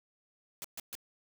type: noise bursts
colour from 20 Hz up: white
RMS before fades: -41 dBFS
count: 3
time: 0.62-0.952 s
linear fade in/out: 0 ms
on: 24 ms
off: 130 ms
effects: none